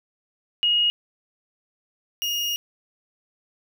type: tone pair in turn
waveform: sine / 35% pulse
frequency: 2877 / 2855 Hz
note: F#7 / F7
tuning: -49 / +37 cents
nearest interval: unison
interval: 14 cents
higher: first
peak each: -17 / -22 dBFS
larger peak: first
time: 0.63-0.9 / 2.22-2.56 s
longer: second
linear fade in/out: 0 ms
effects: none